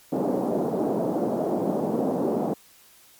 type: band-pass noise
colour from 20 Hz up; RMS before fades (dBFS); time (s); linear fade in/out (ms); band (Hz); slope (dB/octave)
pink; -25; 0.12-2.54; 10; 200 to 700; 24
effects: white hiss -54 dBFS RMS until 3.19 s + MP3 96 kbps